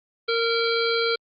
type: harmonic tone with a mistuned harmonic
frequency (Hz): 461.7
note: A#4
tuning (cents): -17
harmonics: 1 / 3 / 5 / 7 / 9 / 10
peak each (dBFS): -23 / -27 / -30 / -32 / -29 / -33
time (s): 0.28-1.16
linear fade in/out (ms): 10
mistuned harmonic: 9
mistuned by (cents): -31
effects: Opus 32 kbps